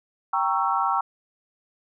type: chord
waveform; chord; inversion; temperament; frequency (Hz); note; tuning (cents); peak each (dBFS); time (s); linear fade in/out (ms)
sine; G diminished seventh; none; equal with one note detuned; 784 / 932.3 / 1108.7 / 1331.5; G5 / Bb5 / Db6 / Fb6; 0 / 0 / 0 / +17; -26; 0.33-1.01; 5
effects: none